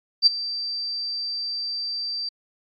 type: tone with ADSR envelope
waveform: sine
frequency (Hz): 4678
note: D8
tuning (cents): -8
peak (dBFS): -9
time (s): 0.22-2.29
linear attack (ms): 45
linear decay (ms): 17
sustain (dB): -17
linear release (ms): 6
effects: AAC 48 kbps